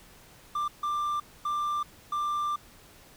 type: tone bursts at uneven times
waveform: triangle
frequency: 1185 Hz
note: D6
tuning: 15 cents sharp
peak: -25 dBFS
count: 4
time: 0.55-0.68 / 0.83-1.2 / 1.45-1.83 / 2.12-2.56 s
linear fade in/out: 5 ms
effects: pink hiss -54 dBFS RMS until 3.16 s